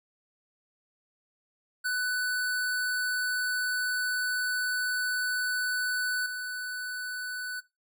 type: tone with level steps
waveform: square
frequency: 1494 Hz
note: F#6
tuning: 16 cents sharp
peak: -27 / -33 dBFS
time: 1.84-7.61 s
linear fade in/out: 20 ms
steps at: 6.26 s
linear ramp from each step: 2 ms
effects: noise-tail reverb RT60 0.2 s tail -17 dB re dry